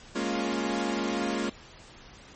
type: chord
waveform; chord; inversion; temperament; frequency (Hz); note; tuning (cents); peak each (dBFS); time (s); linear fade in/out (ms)
sawtooth; Bb minor seventh; third; equal with one note detuned; 207.7 / 233.1 / 277.2 / 350.8; Ab3 / Bb3 / Db4 / F4; 0 / 0 / 0 / +8; -29; 0.15-1.5; 10
effects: pink hiss -50 dBFS RMS until 2.35 s + MP3 32 kbps